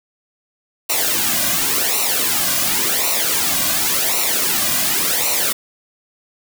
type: noise with flanger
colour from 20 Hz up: white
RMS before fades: -18 dBFS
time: 0.89-5.53 s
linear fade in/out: 10 ms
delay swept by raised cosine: 0.6 to 2.3 ms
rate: 0.91 Hz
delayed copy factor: -0.75
effects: none